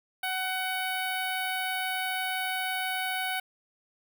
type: tone with notch filter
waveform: 10% pulse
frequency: 749 Hz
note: F#5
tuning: 21 cents sharp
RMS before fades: -31 dBFS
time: 0.23-3.4 s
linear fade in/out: 5 ms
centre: 5700 Hz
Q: 0.76
effects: none